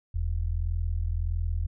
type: tone pair together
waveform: sine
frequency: 41.6 / 83.2 Hz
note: E1 / E2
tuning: +17 / +17 cents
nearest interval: octave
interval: 1200 cents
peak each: -28 dBFS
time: 0.14-1.67 s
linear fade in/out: 10 ms
effects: none